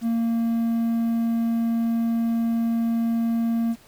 triangle tone with quantisation, 230.2 Hz, A#3, 22 cents flat, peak -18 dBFS, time 0.01-3.76 s, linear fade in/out 50 ms, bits 8, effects pink hiss -53 dBFS RMS until 3.87 s

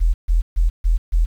sine tone bursts, 41.3 Hz, E1, 4 cents sharp, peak -12 dBFS, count 5, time 0-1.26 s, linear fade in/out 20 ms, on 140 ms, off 140 ms, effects 8-bit

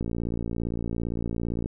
click train, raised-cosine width 3 ms, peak -17 dBFS, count 96, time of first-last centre 0.01-1.659 s, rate 57.6 Hz, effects none

